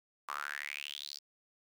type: tone with high-pass filter sweep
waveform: sawtooth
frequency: 72.3 Hz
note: D2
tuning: 27 cents flat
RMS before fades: -42 dBFS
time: 0.28-1.19 s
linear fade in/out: 10 ms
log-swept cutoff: 1100 to 4900 Hz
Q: 6.9
effects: none